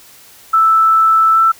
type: tone with pitch glide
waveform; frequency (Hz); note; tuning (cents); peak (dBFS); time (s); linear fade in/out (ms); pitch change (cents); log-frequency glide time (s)
sine; 1318.5 to 1330; E6 to E6; 0 to +15; -7; 0.53-1.52; 10; +15; 1.33-1.39
effects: white hiss -42 dBFS RMS until 1.59 s